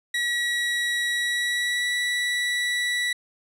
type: tone with pitch glide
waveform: 30% pulse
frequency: 1923 to 1953.2 Hz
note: B6 to B6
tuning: -47 to -20 cents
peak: -20 dBFS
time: 0.14-3.13 s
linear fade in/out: 5 ms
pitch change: +27 cents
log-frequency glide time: 1.09-1.95 s
effects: low-pass 10000 Hz 12 dB/octave